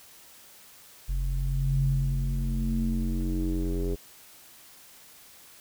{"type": "tone with low-pass filter sweep", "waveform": "square", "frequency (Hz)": 44.86, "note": "F1", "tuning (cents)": 47, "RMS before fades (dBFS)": -27, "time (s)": [1.08, 3.96], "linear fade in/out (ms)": 20, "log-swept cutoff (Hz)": [93, 410], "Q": 5.4, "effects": ["white hiss -52 dBFS RMS until 5.6 s"]}